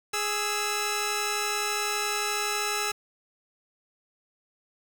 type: tone pair together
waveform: 10% pulse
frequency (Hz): 415.3 / 1317.7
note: G#4 / E6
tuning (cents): 0 / -1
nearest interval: octave + minor sixth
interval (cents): 1999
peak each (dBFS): -21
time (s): 0.13-2.92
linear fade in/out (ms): 10
effects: 7-bit